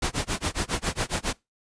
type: noise with tremolo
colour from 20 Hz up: pink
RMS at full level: -25 dBFS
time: 0.02-1.33 s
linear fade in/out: 5 ms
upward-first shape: sine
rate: 7.3 Hz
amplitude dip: 100%
effects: noise-tail reverb RT60 0.2 s tail -22 dB re dry + resampled to 22050 Hz